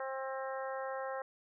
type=harmonic tone; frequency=265.7 Hz; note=C4; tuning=27 cents sharp; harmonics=2 / 3 / 4 / 5 / 6 / 7; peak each=-39 / -43 / -45 / -47 / -49 / -50 dBFS; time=0-1.22 s; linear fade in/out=2 ms; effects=none